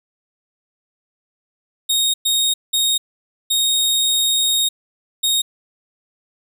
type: tone bursts at uneven times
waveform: sawtooth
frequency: 3729 Hz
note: A#7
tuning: in tune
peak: -12 dBFS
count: 5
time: 1.89-2.14 / 2.25-2.54 / 2.73-2.98 / 3.5-4.69 / 5.23-5.42 s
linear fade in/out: 10 ms
effects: none